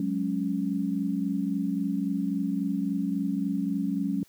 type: chord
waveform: sine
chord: F# suspended second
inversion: none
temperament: equal with one note detuned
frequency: 184.04 / 207.7 / 277.2 Hz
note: F#3 / G#3 / C#4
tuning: -9 / 0 / 0 cents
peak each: -30 / -30 / -29 dBFS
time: 0-4.23 s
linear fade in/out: 2 ms
effects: white hiss -61 dBFS RMS until 4.28 s + high-pass 80 Hz 12 dB/octave